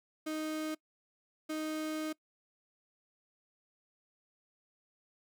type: tone bursts at uneven times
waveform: 35% pulse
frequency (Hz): 311.1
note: D#4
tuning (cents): 0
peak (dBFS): -33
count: 2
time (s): 0.26-0.75 / 1.49-2.13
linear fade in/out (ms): 10
effects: noise-tail reverb RT60 0.1 s tail -23 dB re dry